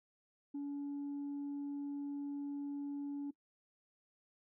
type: tone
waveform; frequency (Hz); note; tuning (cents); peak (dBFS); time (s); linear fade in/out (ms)
sine; 284.6; C#4; +46; -36; 0.54-3.31; 10
effects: noise-tail reverb RT60 0.1 s tail -20 dB re dry + tanh soft clip ceiling -37 dBFS